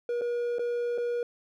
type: tone with dropouts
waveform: triangle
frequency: 479.1 Hz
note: A#4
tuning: 47 cents sharp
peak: -25 dBFS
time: 0.09-1.23 s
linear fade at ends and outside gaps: 2 ms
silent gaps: 0.212-0.217 / 0.585-0.593 / 0.978-0.982 s
effects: none